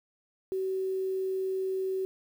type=tone with quantisation; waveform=sine; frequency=379.4 Hz; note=F#4; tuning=43 cents sharp; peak=-28 dBFS; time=0.52-2.05 s; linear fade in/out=0 ms; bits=9; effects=none